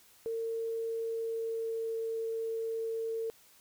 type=tone with pitch glide; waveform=sine; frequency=454.5 to 451.6 Hz; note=A#4 to A4; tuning=-44 to +45 cents; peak=-32 dBFS; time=0.26-3.3 s; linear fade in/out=0 ms; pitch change=-11 cents; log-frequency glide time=1.15-1.99 s; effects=white hiss -61 dBFS RMS until 3.6 s